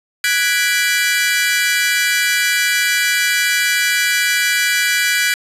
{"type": "chord", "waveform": "sawtooth", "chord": "G# half-diminished seventh", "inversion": "third", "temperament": "equal", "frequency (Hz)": [1480, 1661.2, 1975.5, 2349], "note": ["F#6", "G#6", "B6", "D7"], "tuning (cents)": [0, 0, 0, 0], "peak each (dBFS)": -16, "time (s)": [0.24, 5.34], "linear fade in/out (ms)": 2, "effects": ["resampled to 32000 Hz", "7-bit"]}